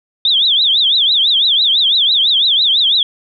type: tone with vibrato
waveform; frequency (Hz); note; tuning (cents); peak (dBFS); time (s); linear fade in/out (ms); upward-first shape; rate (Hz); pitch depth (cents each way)
sine; 3520; A7; 0; -9; 0.25-3.03; 2; triangle; 6; 240
effects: none